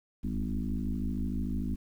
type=tone with frequency modulation; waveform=sine; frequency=130 Hz; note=C3; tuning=11 cents flat; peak=-29 dBFS; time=0.23-1.76 s; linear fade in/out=20 ms; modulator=53.2 Hz; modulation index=2.7; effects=10-bit